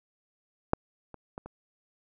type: clicks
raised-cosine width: 1 ms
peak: -8 / -29 / -24 / -28 dBFS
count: 4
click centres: 0.734 / 1.143 / 1.379 / 1.46 s
effects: none